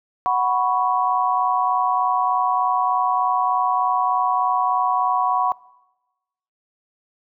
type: chord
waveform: sine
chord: F# suspended fourth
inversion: none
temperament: just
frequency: 740 / 986.7 / 1110 Hz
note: F#5 / B5 / C#6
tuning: 0 / -2 / +2 cents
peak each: -21 dBFS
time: 0.26-5.52 s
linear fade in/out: 0 ms
effects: noise-tail reverb RT60 1.0 s tail -21 dB re dry